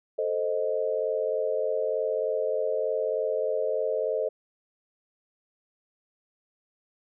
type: chord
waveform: sine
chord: A diminished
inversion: none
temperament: equal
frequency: 440 / 523.3 / 622.3 Hz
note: A4 / C5 / Eb5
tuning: 0 / 0 / 0 cents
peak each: -29 dBFS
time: 0.18-4.29 s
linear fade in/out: 10 ms
effects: none